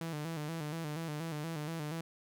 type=tone with vibrato; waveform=sawtooth; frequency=157.1 Hz; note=D#3; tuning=17 cents sharp; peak=-33 dBFS; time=0.01-2.01 s; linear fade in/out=2 ms; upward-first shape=square; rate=4.2 Hz; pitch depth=84 cents each way; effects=none